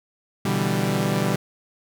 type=chord; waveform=sawtooth; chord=E minor seventh; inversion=second; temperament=equal; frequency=123.47 / 146.83 / 164.81 / 196 Hz; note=B2 / D3 / E3 / G3; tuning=0 / 0 / 0 / 0 cents; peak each=-23 / -23 / -24 / -20 dBFS; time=0.45-1.36 s; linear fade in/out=5 ms; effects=none